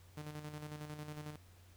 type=tone with tremolo; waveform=sawtooth; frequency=150.5 Hz; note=D3; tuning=43 cents sharp; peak=-39 dBFS; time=0.17-1.36 s; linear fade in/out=5 ms; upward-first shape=square; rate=11 Hz; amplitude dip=50%; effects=added 90 Hz sine -59 dBFS peak until 1.76 s + pink hiss -66 dBFS RMS until 1.76 s